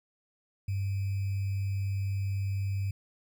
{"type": "tone with sample-and-hold", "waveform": "sine", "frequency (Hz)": 98, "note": "G2", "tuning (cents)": 0, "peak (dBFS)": -28, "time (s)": [0.68, 2.91], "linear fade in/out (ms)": 5, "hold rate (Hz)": 2450, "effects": []}